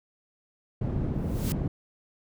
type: low-pass noise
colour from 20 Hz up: white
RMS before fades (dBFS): -29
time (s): 0.81-1.68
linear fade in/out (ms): 5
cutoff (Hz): 190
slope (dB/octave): 12
type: noise with exponential growth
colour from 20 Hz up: white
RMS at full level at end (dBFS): -34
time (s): 1.14-1.52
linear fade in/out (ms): 0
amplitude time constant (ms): 81
effects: none